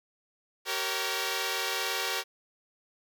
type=chord; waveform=5% pulse; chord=G diminished; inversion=none; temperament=equal with one note detuned; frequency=384.8 / 466.2 / 554.4 Hz; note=G4 / Bb4 / Db5; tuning=-32 / 0 / 0 cents; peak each=-22 / -21 / -24 dBFS; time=0.65-2.24 s; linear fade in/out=50 ms; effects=none